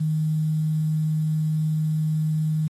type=tone with quantisation; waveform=sine; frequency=155.56 Hz; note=D#3; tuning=in tune; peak=-20 dBFS; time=0-2.68 s; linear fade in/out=10 ms; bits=8; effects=AAC 32 kbps